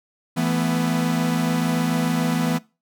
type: chord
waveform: 45% pulse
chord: E suspended fourth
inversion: none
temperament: equal with one note detuned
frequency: 165.96 / 220 / 246.9 Hz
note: E3 / A3 / B3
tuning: +12 / 0 / 0 cents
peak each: -23 / -27 / -23 dBFS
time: 0.36-2.59 s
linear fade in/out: 20 ms
effects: noise-tail reverb RT60 0.3 s tail -22 dB re dry